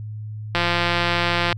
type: click train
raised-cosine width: 0.3 ms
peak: -4 dBFS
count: 170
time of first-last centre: 0.55-1.527 s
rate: 173 Hz
effects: added 107 Hz sine -29 dBFS peak until 1.57 s

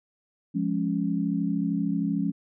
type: chord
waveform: sine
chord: Db major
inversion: first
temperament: equal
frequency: 174.61 / 207.7 / 277.2 Hz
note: F3 / Ab3 / Db4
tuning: 0 / 0 / 0 cents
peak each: -28 dBFS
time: 0.54-2.32 s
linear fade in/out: 20 ms
effects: none

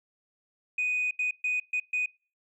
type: tone bursts at uneven times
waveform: sine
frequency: 2489 Hz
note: D#7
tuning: in tune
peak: -24 dBFS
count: 5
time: 0.78-1.11 / 1.19-1.31 / 1.44-1.6 / 1.73-1.8 / 1.93-2.06 s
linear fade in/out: 5 ms
effects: noise-tail reverb RT60 0.4 s tail -26 dB re dry + tanh soft clip ceiling -22 dBFS

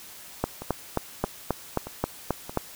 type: two click trains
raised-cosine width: 1 ms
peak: -9 / -21 dBFS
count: 9 / 4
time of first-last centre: 0.44-2.573 / 0.62-2.495 s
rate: 3.75 / 1.6 Hz
effects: white hiss -45 dBFS RMS until 2.75 s

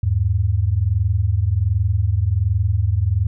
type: tone pair together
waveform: sine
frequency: 81.58 / 102.9 Hz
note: E2 / G#2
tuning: -17 / -16 cents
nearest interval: major third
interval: 401 cents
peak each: -19 / -17 dBFS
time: 0.03-3.27 s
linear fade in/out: 5 ms
effects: none

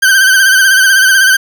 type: tone with vibrato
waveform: 40% pulse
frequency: 1550 Hz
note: G6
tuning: 20 cents flat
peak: -4 dBFS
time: 0.02-1.37 s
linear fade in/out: 10 ms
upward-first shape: sine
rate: 16 Hz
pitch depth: 56 cents each way
effects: none

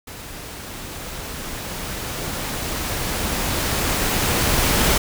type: noise with level ramp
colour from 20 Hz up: pink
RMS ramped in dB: -36 to -17 dBFS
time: 0.07-4.98 s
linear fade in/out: 5 ms
effects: none

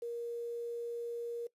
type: tone with quantisation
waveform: sine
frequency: 471.4 Hz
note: A#4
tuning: 19 cents sharp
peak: -36 dBFS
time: 0.02-1.47 s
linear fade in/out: 5 ms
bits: 10
effects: noise-tail reverb RT60 0.1 s tail -19 dB re dry + resampled to 32000 Hz

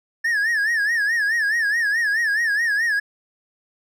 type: tone with vibrato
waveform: triangle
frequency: 1756 Hz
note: A6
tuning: 4 cents flat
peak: -16 dBFS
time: 0.24-3 s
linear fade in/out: 10 ms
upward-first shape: sine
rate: 4.7 Hz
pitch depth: 130 cents each way
effects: none

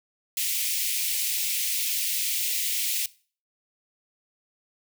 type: high-pass noise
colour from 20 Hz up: white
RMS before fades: -27 dBFS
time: 0.37-3.06 s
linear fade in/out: 2 ms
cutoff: 2100 Hz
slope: 48 dB/octave
effects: noise-tail reverb RT60 0.4 s tail -20 dB re dry

